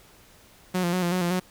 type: tone with vibrato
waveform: sawtooth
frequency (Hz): 178.2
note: F3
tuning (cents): +35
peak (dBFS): -19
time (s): 0.74-1.4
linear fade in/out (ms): 10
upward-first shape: square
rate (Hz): 5.3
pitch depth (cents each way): 47
effects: pink hiss -54 dBFS RMS until 1.5 s